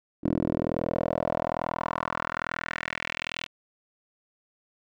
10% pulse tone with band-pass filter sweep, 41.15 Hz, E1, 2 cents flat, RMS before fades -30 dBFS, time 0.23-3.47 s, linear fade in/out 20 ms, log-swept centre 310 to 3000 Hz, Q 2.6, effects none

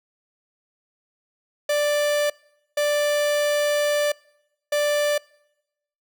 45% pulse tone bursts at uneven times, 588 Hz, D5, 2 cents sharp, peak -19 dBFS, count 3, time 1.69-2.3 / 2.77-4.12 / 4.72-5.18 s, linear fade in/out 5 ms, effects noise-tail reverb RT60 0.9 s tail -25 dB re dry

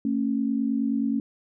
sine tone pair together, 224.8 / 274.2 Hz, A3 / C#4, +37 / -19 cents, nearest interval minor third, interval 344 cents, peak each -25 dBFS, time 0.05-1.2 s, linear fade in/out 2 ms, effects none

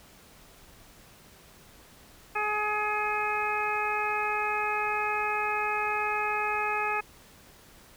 harmonic tone with a mistuned harmonic, 421 Hz, G#4, 24 cents sharp, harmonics 1 / 2 / 3 / 4 / 5 / 6, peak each -36 / -31 / -32 / -35 / -39 / -32 dBFS, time 2.35-7.01 s, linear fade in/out 10 ms, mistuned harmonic 5, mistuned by +25 cents, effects pink hiss -54 dBFS RMS until 7.96 s

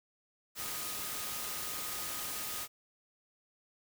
sine tone in noise, 1244.5 Hz, D#6, in tune, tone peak -50 dBFS, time 0.55-2.68 s, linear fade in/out 50 ms, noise white, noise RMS -39 dBFS, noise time 0.55-2.68 s, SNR -14 dB, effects none

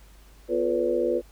sine tone cluster, 247.4 / 350.8 / 437.1 / 494.9 / 569 Hz, B3 / F4 / A4 / B4 / C#5, +3 / +8 / -11 / +4 / +45 cents, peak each -34 / -26 / -31 / -25 / -30 dBFS, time 0.48-1.22 s, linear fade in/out 50 ms, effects added 50 Hz sine -49 dBFS peak until 1.31 s + pink hiss -57 dBFS RMS until 1.31 s

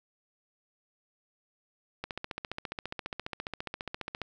click train, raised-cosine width 0.3 ms, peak -19 dBFS, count 33, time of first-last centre 2.04-4.217 s, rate 14.7 Hz, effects none

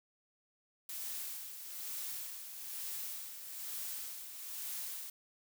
blue noise with tremolo, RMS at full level -41 dBFS, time 0.89-5.1 s, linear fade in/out 2 ms, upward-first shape sine, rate 1.1 Hz, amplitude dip 55%, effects none

